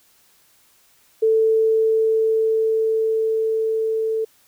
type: tone with level ramp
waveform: sine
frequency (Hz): 443.1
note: A4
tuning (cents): +12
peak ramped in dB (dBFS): -13 to -19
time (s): 1.22-4.25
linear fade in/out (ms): 10
effects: white hiss -57 dBFS RMS until 4.47 s